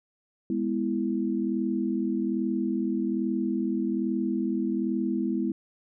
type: chord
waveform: sine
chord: E major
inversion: first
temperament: just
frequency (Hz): 206 / 247.2 / 329.6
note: G#3 / B3 / E4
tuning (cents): -14 / +2 / 0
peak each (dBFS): -29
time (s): 0.5-5.52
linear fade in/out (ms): 2
effects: none